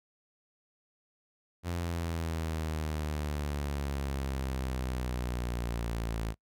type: exponential sweep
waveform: sawtooth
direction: down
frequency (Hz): 87.31 to 55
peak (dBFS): -28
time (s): 1.63-6.35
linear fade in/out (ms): 50
effects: noise-tail reverb RT60 0.1 s tail -24 dB re dry